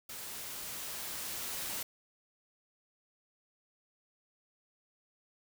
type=noise with level ramp; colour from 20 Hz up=white; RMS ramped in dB=-44 to -38 dBFS; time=0.09-1.83 s; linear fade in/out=5 ms; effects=none